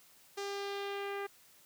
sawtooth tone with low-pass filter sweep, 400 Hz, G4, 35 cents sharp, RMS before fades -39 dBFS, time 0.37-1.27 s, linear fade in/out 10 ms, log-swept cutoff 6500 to 2000 Hz, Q 1.6, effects white hiss -62 dBFS RMS until 1.65 s + high-pass 60 Hz 12 dB/octave

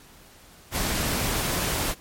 pink noise, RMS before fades -26 dBFS, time 0.71-1.95 s, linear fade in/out 50 ms, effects pink hiss -51 dBFS RMS until 2 s + MP3 64 kbps

